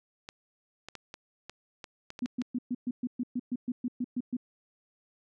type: clicks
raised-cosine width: 0.2 ms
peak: -24 dBFS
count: 10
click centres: 0.289 / 0.886 / 0.953 / 1.141 / 1.496 / 1.842 / 2.104 / 2.191 / 2.259 / 2.417 s
type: tone bursts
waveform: sine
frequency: 246.9 Hz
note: B3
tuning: in tune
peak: -28 dBFS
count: 14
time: 2.22-4.368 s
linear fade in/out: 5 ms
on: 42 ms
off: 120 ms
effects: none